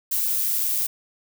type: noise with amplitude modulation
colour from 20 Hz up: violet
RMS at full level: -22 dBFS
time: 0.11-0.87 s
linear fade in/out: 10 ms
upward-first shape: sine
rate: 110 Hz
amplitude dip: 30%
effects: none